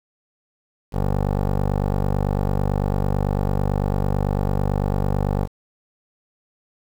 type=tone with low-pass filter; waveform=15% pulse; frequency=49 Hz; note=G1; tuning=in tune; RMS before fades=-21 dBFS; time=0.92-5.48 s; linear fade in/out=50 ms; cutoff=820 Hz; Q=1.4; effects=7-bit